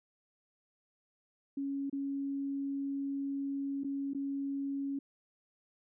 sine tone with dropouts, 277.2 Hz, C#4, in tune, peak -33 dBFS, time 1.57-4.99 s, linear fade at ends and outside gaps 5 ms, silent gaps 1.898-1.927 / 3.836-3.844 / 4.135-4.147 s, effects none

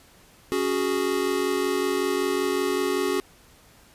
square chord, C# suspended fourth, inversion none, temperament equal with one note detuned, 278.5 / 370 / 415.3 Hz, C#4 / F#4 / G#4, +8 / 0 / 0 cents, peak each -30 / -26 / -28 dBFS, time 0.52-3.2 s, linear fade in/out 0 ms, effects pink hiss -54 dBFS RMS until 3.94 s + resampled to 32000 Hz

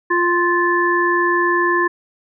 harmonic tone, 349.2 Hz, F4, in tune, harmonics 1 / 3 / 5, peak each -18 / -18 / -18 dBFS, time 0.1-1.88 s, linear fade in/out 10 ms, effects none

